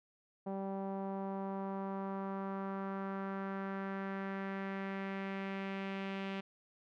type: tone with low-pass filter sweep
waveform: sawtooth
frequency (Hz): 194.4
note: G3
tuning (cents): -14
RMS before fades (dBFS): -40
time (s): 0.46-6.41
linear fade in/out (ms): 10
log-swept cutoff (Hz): 750 to 2800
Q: 2.1
effects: none